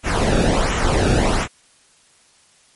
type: noise with flanger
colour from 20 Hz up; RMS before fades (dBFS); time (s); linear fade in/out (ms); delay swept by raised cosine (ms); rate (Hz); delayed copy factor
brown; -17; 0.03-1.48; 50; 0.21 to 0.99; 1.4; -0.7
effects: white hiss -54 dBFS RMS until 2.75 s + MP3 48 kbps